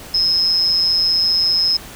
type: tone with amplitude modulation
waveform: sine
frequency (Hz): 5150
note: E8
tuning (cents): -41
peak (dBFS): -10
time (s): 0.14-1.77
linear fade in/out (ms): 5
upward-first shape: sine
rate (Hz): 175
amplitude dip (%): 65
effects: pink hiss -36 dBFS RMS until 1.95 s